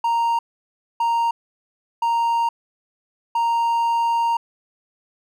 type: tone bursts at uneven times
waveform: triangle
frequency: 930 Hz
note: A#5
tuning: 4 cents flat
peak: -15 dBFS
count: 4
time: 0.04-0.39 / 1-1.31 / 2.02-2.49 / 3.35-4.37 s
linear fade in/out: 5 ms
effects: none